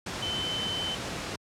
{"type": "tone in noise", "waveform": "sine", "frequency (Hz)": 3056, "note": "G7", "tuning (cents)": -45, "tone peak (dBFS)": -30, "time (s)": [0.22, 0.95], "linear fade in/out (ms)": 5, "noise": "pink", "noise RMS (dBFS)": -34, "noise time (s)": [0.06, 1.36], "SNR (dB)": 1, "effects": ["high-pass 80 Hz 12 dB/octave", "low-pass 7000 Hz 12 dB/octave"]}